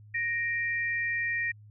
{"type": "tone pair together", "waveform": "sine", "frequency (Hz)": [1864.7, 2364], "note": ["A#6", "D7"], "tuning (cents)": [0, 11], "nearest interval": "major third", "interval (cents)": 411, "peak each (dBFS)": [-28, -34], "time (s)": [0.14, 1.52], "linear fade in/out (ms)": 10, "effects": ["added 105 Hz sine -49 dBFS peak until 1.7 s"]}